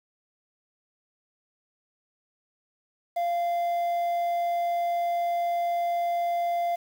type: tone with quantisation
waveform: triangle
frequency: 692 Hz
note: F5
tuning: 16 cents flat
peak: -22 dBFS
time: 3.16-6.76 s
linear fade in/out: 10 ms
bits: 8
effects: none